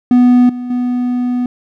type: tone with level steps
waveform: triangle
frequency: 246.9 Hz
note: B3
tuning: in tune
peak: -3 / -18 / -11 dBFS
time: 0.11-1.46 s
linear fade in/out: 2 ms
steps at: 0.49 / 0.7 s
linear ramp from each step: 5 ms
effects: none